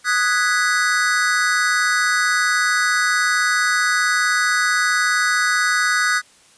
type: chord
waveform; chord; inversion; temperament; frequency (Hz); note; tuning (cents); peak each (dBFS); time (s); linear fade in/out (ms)
square; G# minor seventh; second; equal; 1244.5 / 1480 / 1661.2 / 1975.5; D#6 / F#6 / G#6 / B6; 0 / 0 / 0 / 0; -23 / -20 / -23 / -24; 0.04-6.22; 50
effects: white hiss -51 dBFS RMS until 6.57 s + resampled to 22050 Hz